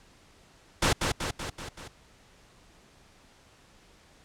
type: noise with echo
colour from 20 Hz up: pink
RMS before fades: -23 dBFS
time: 0.82-0.93 s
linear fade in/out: 5 ms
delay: 190 ms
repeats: 5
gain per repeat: -4 dB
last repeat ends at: 1.88 s
effects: pink hiss -58 dBFS RMS until 4.24 s + low-pass 8000 Hz 12 dB/octave